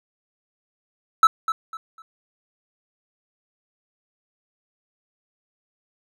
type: tone with echo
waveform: triangle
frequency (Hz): 1314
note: E6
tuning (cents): -6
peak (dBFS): -7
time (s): 1.23-1.27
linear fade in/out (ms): 2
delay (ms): 250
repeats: 3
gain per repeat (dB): -11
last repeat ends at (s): 2.02
effects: none